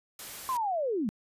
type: noise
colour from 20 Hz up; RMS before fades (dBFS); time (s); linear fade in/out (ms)
white; -42; 0.19-0.57; 2
type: linear sweep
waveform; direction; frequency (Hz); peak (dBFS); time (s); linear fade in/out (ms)
sine; down; 1070 to 189.6; -27; 0.49-1.09; 0
effects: resampled to 32000 Hz